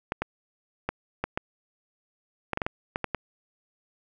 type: clicks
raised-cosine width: 0.5 ms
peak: -12 dBFS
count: 12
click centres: 0.121 / 0.22 / 0.89 / 1.24 / 1.375 / 2.533 / 2.574 / 2.618 / 2.665 / 2.959 / 3.043 / 3.147 s
effects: none